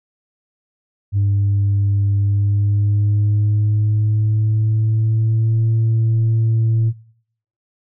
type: tone with pitch glide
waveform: sine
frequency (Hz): 100.4 to 112.7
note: G2 to A2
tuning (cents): +42 to +42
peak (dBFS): -11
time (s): 1.12-6.93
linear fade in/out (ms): 50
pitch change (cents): +200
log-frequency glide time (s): 2.17-5.64
effects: noise-tail reverb RT60 0.7 s tail -24 dB re dry + tanh soft clip ceiling -11 dBFS

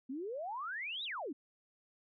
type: exponential two-way sweep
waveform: sine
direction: up then down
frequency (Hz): 246.9 to 3950 to 246.9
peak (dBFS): -38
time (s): 0.09-1.33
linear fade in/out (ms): 10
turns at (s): 1.04
effects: none

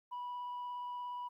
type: tone with vibrato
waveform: sine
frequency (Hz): 981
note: B5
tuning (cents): -12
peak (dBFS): -37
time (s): 0.11-1.29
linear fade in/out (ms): 20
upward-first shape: triangle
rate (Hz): 17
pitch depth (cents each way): 9
effects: tanh soft clip ceiling -38 dBFS + 13-bit

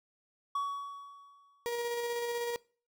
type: tone with exponential decay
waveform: triangle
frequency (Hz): 1126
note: C#6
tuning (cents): +27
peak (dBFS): -27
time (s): 0.55-1.7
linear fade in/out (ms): 5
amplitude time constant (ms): 250
type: tone with tremolo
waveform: 35% pulse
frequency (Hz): 474.5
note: A#4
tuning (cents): +31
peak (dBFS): -30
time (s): 1.66-2.56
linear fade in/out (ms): 0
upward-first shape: square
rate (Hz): 16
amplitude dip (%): 25
effects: noise-tail reverb RT60 0.4 s tail -23 dB re dry

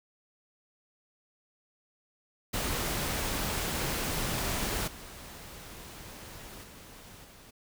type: noise with level steps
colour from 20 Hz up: pink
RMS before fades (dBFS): -32 / -46 / -50 / -53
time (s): 2.53-7.51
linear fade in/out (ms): 10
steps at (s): 4.87 / 6.63 / 7.24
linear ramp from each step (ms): 10
effects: none

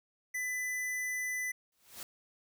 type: tone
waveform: square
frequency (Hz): 2000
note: B6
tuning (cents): +21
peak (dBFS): -34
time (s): 0.34-1.52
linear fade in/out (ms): 10
type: noise with exponential growth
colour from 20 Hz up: white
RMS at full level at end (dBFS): -41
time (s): 1.72-2.03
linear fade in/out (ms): 2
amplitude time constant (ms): 66
effects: none

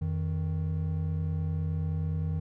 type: tone pair together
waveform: triangle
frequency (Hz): 87.6 / 157.26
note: F2 / D#3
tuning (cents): +6 / +19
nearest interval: minor seventh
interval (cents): 1013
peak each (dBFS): -28 / -29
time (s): 0.01-2.4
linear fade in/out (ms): 10
effects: none

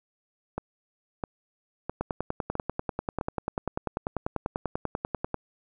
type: two click trains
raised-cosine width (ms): 1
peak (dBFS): -16 / -14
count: 5 / 35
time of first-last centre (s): 0.58-3.212 / 2.01-5.343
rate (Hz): 1.52 / 10.2
effects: none

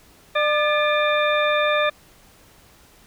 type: harmonic tone with a mistuned harmonic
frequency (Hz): 599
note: D5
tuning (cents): +34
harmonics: 1 / 2 / 3 / 4 / 6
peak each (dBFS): -20 / -23 / -25 / -26 / -28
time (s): 0.35-1.9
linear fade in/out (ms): 10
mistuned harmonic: 3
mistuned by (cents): -56
effects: pink hiss -52 dBFS RMS until 3.06 s

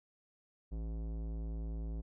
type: tone with tanh clipping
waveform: sine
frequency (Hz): 55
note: A1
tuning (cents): 0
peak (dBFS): -39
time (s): 0.71-2.02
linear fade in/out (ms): 20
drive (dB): 17
effects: none

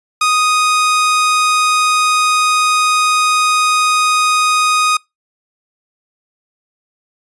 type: tone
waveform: sawtooth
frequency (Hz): 1244.5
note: D#6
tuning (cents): 0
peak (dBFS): -7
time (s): 0.21-4.97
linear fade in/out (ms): 5
effects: noise-tail reverb RT60 0.2 s tail -26 dB re dry + resampled to 24000 Hz

